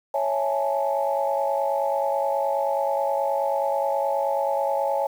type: chord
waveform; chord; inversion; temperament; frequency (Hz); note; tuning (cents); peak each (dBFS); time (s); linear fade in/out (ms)
sine; A major seventh; first; equal; 554.4 / 659.3 / 830.6 / 880; C#5 / E5 / G#5 / A5; 0 / 0 / 0 / 0; -24 / -28 / -26 / -29; 0.14-5.07; 5
effects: tanh soft clip ceiling -11 dBFS + 8-bit